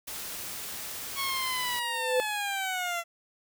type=noise; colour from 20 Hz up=white; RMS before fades=-38 dBFS; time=0.07-1.8 s; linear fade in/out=10 ms
type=linear sweep; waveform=15% pulse; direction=down; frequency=1108.7 to 673 Hz; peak=-23 dBFS; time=1.15-3.04 s; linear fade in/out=50 ms
type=tone with exponential growth; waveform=sine; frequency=506 Hz; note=B4; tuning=42 cents sharp; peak=-20 dBFS; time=1.74-2.2 s; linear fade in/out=0 ms; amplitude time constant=100 ms
effects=none